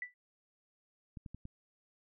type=tone with exponential decay; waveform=sine; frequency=1975.5 Hz; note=B6; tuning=in tune; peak=-34 dBFS; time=0.02-0.14 s; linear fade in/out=2 ms; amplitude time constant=25 ms
type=clicks; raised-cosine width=5 ms; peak=-33 dBFS; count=4; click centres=1.172 / 1.262 / 1.346 / 1.454 s
effects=none